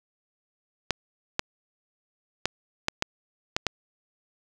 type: clicks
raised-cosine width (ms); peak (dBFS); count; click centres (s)
0.2; -6; 7; 0.907 / 1.394 / 2.456 / 2.884 / 3.024 / 3.565 / 3.667
effects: none